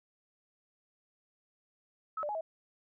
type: tone with pitch steps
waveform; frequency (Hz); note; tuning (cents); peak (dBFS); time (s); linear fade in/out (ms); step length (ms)
sine; 1291 / 592 / 838 / 644; E6 / D5 / G#5 / E5; -37 / +14 / +15 / -41; -33; 2.17-2.41; 5; 60
effects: none